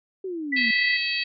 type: exponential sweep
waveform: sine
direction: down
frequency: 389.6 to 220 Hz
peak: -28 dBFS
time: 0.24-0.71 s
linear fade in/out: 5 ms
type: tone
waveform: sine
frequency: 1975.5 Hz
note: B6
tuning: in tune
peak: -21 dBFS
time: 0.52-0.97 s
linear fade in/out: 10 ms
type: harmonic tone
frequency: 647 Hz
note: E5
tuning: 32 cents flat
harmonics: 3 / 4 / 5 / 6 / 7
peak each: -31 / -27 / -33 / -34 / -29 dBFS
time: 0.56-1.24 s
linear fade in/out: 10 ms
effects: none